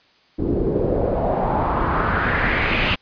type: noise with low-pass filter sweep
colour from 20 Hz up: pink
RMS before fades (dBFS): -20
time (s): 0.38-2.96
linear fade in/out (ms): 20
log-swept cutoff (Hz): 320 to 2900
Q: 3.3
effects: white hiss -56 dBFS RMS until 3.01 s + resampled to 11025 Hz